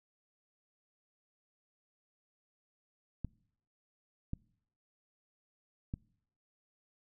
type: clicks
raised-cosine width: 5 ms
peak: -24 dBFS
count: 3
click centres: 3.247 / 4.334 / 5.939 s
effects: noise-tail reverb RT60 0.7 s tail -25 dB re dry